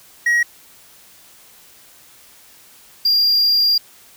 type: tone pair in turn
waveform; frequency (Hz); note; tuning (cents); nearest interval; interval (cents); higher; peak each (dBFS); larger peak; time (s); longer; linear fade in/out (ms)
triangle; 1900 / 4788; A#6 / D8; +33 / +33; octave + major third; 1600; second; -11; neither; 0.26-0.43 / 3.05-3.78; second; 5
effects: white hiss -47 dBFS RMS until 4.16 s